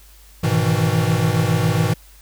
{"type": "chord", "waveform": "square", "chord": "E major seventh", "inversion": "first", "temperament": "equal with one note detuned", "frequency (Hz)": [103.83, 123.47, 157.55, 164.81], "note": ["G#2", "B2", "D#3", "E3"], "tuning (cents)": [0, 0, 22, 0], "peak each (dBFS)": -22, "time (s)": [0.43, 1.94], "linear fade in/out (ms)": 10, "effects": ["added 50 Hz sine -45 dBFS peak until 2.21 s", "white hiss -50 dBFS RMS until 2.21 s"]}